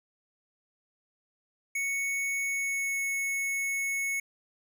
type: tone with pitch glide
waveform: square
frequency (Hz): 2217 to 2203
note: C#7 to C#7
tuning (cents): 0 to -11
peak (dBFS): -29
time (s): 1.75-4.2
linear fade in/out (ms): 5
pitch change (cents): -11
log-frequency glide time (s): 2.43-3
effects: none